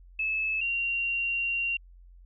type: tone pair in turn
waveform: sine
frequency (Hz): 2605 / 2760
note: E7 / F7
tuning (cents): -21 / -21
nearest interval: minor second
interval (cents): 100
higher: second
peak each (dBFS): -26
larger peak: neither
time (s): 0.19-0.61 / 0.61-1.77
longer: second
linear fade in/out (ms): 5
effects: added 44 Hz sine -49 dBFS peak until 2.25 s